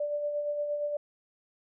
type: tone with tremolo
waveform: sine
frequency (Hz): 587.3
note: D5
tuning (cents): 0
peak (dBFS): -27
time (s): 0-0.97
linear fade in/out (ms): 5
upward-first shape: sine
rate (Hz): 8.6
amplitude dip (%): 40
effects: none